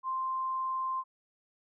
sine tone, 1046.5 Hz, C6, in tune, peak -30 dBFS, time 0.03-1.04 s, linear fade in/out 50 ms, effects none

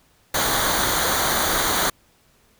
pink noise with comb filter, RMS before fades -21 dBFS, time 0.34-1.9 s, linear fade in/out 5 ms, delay 0.38 ms, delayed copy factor -0.7, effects pink hiss -59 dBFS RMS until 2.59 s

